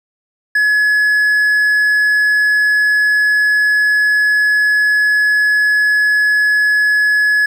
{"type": "tone", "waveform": "triangle", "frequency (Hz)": 1696, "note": "G#6", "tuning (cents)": 36, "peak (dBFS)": -8, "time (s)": [0.55, 7.46], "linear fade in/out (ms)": 5, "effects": ["8-bit"]}